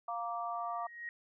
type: harmonic tone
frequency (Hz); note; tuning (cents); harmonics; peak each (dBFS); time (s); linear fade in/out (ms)
233.5; A#3; +3; 3 / 4 / 5; -38 / -43 / -39; 0.08-0.87; 5
type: tone with exponential growth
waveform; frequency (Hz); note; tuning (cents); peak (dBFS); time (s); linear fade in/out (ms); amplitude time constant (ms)
sine; 1884; A#6; +18; -37; 0.53-1.09; 1; 120
effects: none

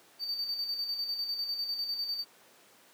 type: tone with tremolo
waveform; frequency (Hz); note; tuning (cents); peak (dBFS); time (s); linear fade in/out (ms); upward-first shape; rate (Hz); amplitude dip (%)
triangle; 4600; D8; -37; -29; 0.19-2.25; 50; square; 10; 45
effects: pink hiss -59 dBFS RMS until 2.93 s + high-pass 300 Hz 12 dB/octave

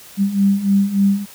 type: beating tone pair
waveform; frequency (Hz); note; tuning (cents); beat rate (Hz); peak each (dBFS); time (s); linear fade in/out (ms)
sine; 196 / 199.4; G3 / G3; 0 / +30; 3.4; -18 / -14; 0.17-1.26; 50
effects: white hiss -41 dBFS RMS until 1.34 s

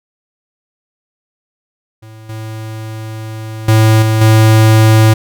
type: tone with level steps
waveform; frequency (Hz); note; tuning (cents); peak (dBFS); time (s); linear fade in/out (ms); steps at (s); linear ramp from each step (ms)
square; 110; A2; 0; -33 / -23 / -6 / -10 / -5; 2.02-5.14; 10; 2.29 / 3.68 / 4.02 / 4.21; 5
effects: none

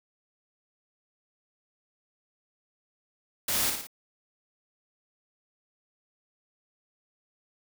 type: noise with echo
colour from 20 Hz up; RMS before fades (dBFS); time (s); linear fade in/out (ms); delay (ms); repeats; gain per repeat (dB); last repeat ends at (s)
white; -28; 3.48-3.7; 5; 57; 3; -5; 3.871
effects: none

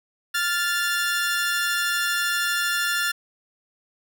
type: tone pair together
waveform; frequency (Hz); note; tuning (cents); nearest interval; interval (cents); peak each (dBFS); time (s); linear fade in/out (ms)
sawtooth; 1396.9 / 1749.3; F6 / A6; 0 / -11; major third; 389; -21 / -21; 0.34-3.12; 10
effects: none

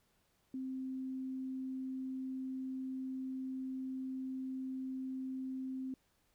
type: tone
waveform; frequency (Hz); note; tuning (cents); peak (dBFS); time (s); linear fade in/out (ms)
sine; 261.6; C4; 0; -38; 0.54-5.94; 2
effects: pink hiss -75 dBFS RMS until 6.34 s

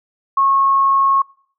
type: tone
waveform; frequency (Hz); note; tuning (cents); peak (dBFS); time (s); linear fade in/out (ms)
sine; 1092; C#6; -26; -11; 0.37-1.22; 5
effects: noise-tail reverb RT60 0.6 s tail -25 dB re dry

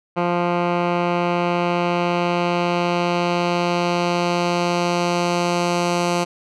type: tone with low-pass filter sweep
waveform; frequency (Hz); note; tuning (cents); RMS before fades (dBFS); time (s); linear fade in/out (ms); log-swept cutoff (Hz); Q
10% pulse; 174.61; F3; 0; -20; 0.16-6.25; 20; 1900 to 7400; 1
effects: none

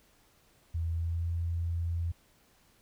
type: tone with pitch glide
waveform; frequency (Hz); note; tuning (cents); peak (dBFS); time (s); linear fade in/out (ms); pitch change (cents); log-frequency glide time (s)
sine; 82.8 to 84.64; E2 to E2; +8 to +46; -29; 0.74-2.12; 10; +38; 0.9-1.27
effects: pink hiss -65 dBFS RMS until 2.81 s

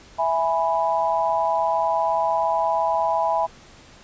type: chord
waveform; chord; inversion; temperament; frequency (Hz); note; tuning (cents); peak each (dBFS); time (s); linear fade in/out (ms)
sine; E major; none; equal; 659.3 / 830.6 / 987.8; E5 / G#5 / B5; 0 / 0 / 0; -23 / -23 / -23; 0.18-3.47; 20
effects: pink hiss -48 dBFS RMS until 4.03 s + resampled to 16000 Hz

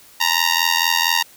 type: tone with amplitude modulation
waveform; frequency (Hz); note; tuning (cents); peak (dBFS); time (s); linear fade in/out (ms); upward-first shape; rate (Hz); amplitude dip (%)
10% pulse; 932.3; A#5; 0; -3; 0.2-1.23; 10; sine; 84.3; 90
effects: white hiss -47 dBFS RMS until 1.36 s

